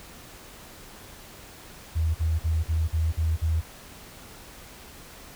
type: tone bursts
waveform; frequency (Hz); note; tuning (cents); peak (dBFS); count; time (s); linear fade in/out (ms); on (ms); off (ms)
sine; 80.4; E2; -43; -21; 7; 1.95-3.614; 20; 200; 44
effects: pink hiss -46 dBFS RMS until 5.35 s